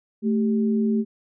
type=tone pair together; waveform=sine; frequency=219.5 / 392 Hz; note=A3 / G4; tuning=-4 / 0 cents; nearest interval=minor seventh; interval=1004 cents; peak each=-19 / -27 dBFS; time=0.22-1.05 s; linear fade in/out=50 ms; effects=none